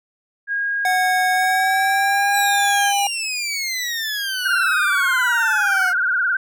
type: tone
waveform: sine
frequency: 1633 Hz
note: G#6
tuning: 30 cents flat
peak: -19 dBFS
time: 0.47-2.93 s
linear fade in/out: 50 ms
type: tone with pitch glide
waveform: square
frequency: 740 to 802.3 Hz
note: F#5 to G5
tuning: 0 to +40 cents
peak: -18 dBFS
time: 0.85-3.07 s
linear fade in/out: 2 ms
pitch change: +140 cents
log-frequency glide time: 1.33-2.29 s
type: exponential sweep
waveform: 20% pulse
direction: down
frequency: 4084 to 710 Hz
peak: -17 dBFS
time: 2.31-5.94 s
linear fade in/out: 50 ms
type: tone with vibrato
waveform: sine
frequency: 1480 Hz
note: F#6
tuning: in tune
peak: -16 dBFS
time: 4.45-6.37 s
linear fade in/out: 5 ms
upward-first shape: sine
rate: 19 Hz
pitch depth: 99 cents each way
effects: none